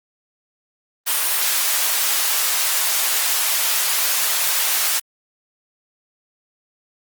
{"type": "high-pass noise", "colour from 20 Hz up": "white", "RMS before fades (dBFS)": -19, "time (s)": [1.06, 5], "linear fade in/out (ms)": 20, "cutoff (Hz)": 750, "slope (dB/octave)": 12, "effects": ["Opus 32 kbps"]}